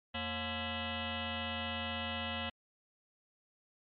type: tone with frequency modulation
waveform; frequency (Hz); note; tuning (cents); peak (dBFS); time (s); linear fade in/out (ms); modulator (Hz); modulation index
sine; 1346; E6; +36; -35; 0.14-2.5; 10; 315; 6.3
effects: MP3 48 kbps